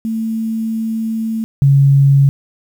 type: tone pair in turn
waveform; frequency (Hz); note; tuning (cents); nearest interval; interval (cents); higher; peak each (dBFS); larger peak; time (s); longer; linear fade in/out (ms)
sine; 223.3 / 138.77; A3 / C#3; +26 / +2; minor sixth; 824; first; -16 / -6; second; 0.05-1.44 / 1.62-2.29; first; 0
effects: 7-bit